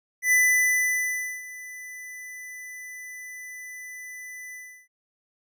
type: tone with ADSR envelope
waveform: square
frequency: 1997 Hz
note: B6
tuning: 19 cents sharp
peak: -17 dBFS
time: 0.22-4.88 s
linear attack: 100 ms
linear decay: 1100 ms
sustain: -21 dB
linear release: 340 ms
effects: none